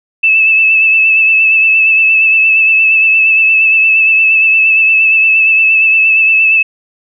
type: tone with vibrato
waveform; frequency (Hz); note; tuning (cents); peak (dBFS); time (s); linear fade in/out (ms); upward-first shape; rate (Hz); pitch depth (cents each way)
sine; 2622; E7; -10; -5; 0.23-6.63; 10; sine; 8.6; 27
effects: none

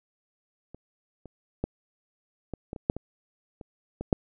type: clicks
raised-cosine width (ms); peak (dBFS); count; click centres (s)
2; -29 / -30 / -14 / -20 / -21 / -25 / -8 / -21 / -28 / -20 / -7; 11; 0.746 / 1.257 / 1.64 / 2.537 / 2.731 / 2.762 / 2.899 / 2.966 / 3.612 / 4.01 / 4.128
effects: none

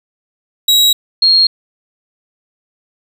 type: tone pair in turn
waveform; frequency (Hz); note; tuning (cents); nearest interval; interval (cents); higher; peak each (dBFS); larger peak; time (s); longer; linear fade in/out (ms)
40% pulse / sine; 3852 / 4257; B7 / C8; -44 / +29; major second; 173; second; -6; neither; 0.68-0.93 / 1.22-1.47; neither; 5
effects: none

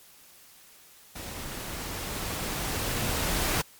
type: noise with level ramp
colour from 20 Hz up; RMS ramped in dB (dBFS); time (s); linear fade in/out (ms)
pink; -39 to -26; 1.15-3.62; 10
effects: white hiss -54 dBFS RMS until 3.79 s + MP3 96 kbps

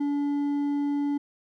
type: tone with hard clipping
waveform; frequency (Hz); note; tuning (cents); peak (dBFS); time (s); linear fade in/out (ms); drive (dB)
triangle; 286.9; D4; -40; -25; 0-1.18; 10; 7
effects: none

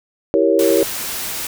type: chord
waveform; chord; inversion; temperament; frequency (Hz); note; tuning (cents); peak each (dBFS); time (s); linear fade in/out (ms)
sine; E diminished seventh; none; equal; 329.6 / 392 / 466.2 / 554.4; E4 / G4 / Bb4 / Db5; 0 / 0 / 0 / 0; -17; 0.34-0.83; 0
type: noise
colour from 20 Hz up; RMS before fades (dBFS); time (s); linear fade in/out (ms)
white; -25; 0.59-1.47; 2
effects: none

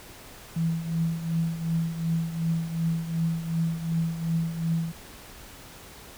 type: tone with tremolo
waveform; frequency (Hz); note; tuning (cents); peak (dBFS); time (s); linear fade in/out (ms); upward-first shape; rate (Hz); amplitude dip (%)
sine; 164.8; E3; 0; -21; 0.56-4.92; 5; triangle; 2.7; 75
effects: pink hiss -46 dBFS RMS until 6.17 s

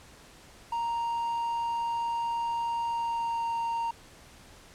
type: tone with pitch glide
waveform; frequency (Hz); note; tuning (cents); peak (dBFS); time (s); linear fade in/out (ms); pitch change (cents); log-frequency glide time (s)
triangle; 932.3 to 925.9; A#5 to A#5; 0 to -12; -26; 0.72-3.91; 5; -12; 2.86-3.44
effects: pink hiss -53 dBFS RMS until 4.74 s + low-pass 10000 Hz 12 dB/octave

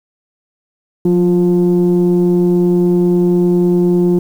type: tone pair together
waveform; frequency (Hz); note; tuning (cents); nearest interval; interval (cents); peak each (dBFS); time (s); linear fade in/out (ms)
sine; 178.2 / 351.5; F3 / F4; +35 / +11; octave; 1176; -10; 1.05-4.19; 5
effects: tanh soft clip ceiling -5 dBFS + 7-bit

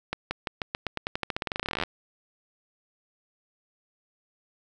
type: accelerating click train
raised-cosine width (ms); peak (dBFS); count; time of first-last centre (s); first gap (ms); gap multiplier
0.3; -12; 29; 0.13-1.836; 180; 0.9
effects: none

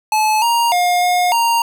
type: tone with pitch steps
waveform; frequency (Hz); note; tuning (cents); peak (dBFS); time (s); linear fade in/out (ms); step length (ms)
square; 862 / 937 / 712 / 717 / 931; A5 / A#5 / F5 / F5 / A#5; -36 / +9 / +33 / +45 / -2; -13; 0.12-1.62; 2; 300
effects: none

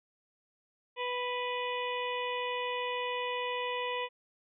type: harmonic tone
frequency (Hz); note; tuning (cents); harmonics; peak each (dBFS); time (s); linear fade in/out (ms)
493.9; B4; 0; 1 / 2 / 4 / 5 / 6 / 7; -36 / -36 / -41 / -41 / -42 / -47; 0.96-4.09; 50
effects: none

